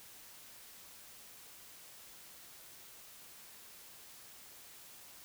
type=silence; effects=white hiss -55 dBFS RMS until 5.24 s